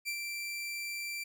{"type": "tone with ADSR envelope", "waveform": "sawtooth", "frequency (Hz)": 2349, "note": "D7", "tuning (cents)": 0, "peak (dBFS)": -29, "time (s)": [0.05, 1.24], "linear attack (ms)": 33, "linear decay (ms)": 71, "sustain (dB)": -4, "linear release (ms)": 9, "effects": []}